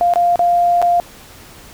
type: tone with dropouts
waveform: sine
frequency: 698.5 Hz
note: F5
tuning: in tune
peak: -10 dBFS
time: 0.01-1 s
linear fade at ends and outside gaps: 0 ms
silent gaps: 0.137-0.158 / 0.358-0.393 / 0.817-0.825 s
effects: pink hiss -40 dBFS RMS until 1.73 s